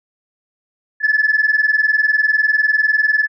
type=tone pair together; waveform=sine; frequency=1718 / 1738 Hz; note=A6 / A6; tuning=-42 / -22 cents; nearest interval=unison; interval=20 cents; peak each=-14 dBFS; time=1-3.28 s; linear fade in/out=50 ms; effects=tanh soft clip ceiling -7 dBFS